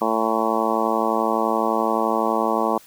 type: harmonic tone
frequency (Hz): 111.7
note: A2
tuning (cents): +27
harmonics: 2 / 3 / 4 / 5 / 6 / 7 / 8 / 9 / 10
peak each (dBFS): -27 / -27 / -27 / -27 / -27 / -27 / -27 / -27 / -27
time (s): 0.01-2.78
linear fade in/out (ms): 5
effects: white hiss -49 dBFS RMS until 2.86 s + high-pass 60 Hz 12 dB/octave